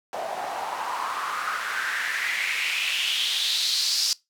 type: noise with band-pass filter sweep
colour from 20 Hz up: white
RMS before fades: -27 dBFS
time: 0.13-4.13 s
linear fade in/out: 0 ms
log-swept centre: 650 to 5100 Hz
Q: 4.4
effects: noise-tail reverb RT60 0.2 s tail -22 dB re dry